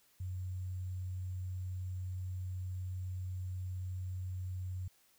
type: tone with sample-and-hold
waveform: sine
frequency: 91.9 Hz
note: F#2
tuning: 11 cents flat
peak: -37 dBFS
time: 0.2-4.88 s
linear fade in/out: 5 ms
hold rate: 7350 Hz
effects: white hiss -69 dBFS RMS until 5.18 s